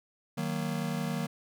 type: chord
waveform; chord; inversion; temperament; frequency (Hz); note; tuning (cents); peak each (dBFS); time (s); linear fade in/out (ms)
square; D# minor; none; just; 155.56 / 186.68 / 233.3; D#3 / F#3 / A#3; 0 / +16 / +2; -35 / -36 / -36; 0.37-1.27; 10
effects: none